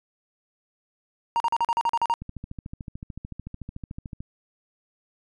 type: tone bursts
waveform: triangle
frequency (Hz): 932.3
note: A#5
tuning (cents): 0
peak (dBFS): -18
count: 10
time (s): 1.36-2.139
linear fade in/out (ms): 0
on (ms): 41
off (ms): 41
type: click train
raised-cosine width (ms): 5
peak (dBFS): -23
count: 28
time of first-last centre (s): 2.22-4.205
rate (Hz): 13.6
effects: resampled to 22050 Hz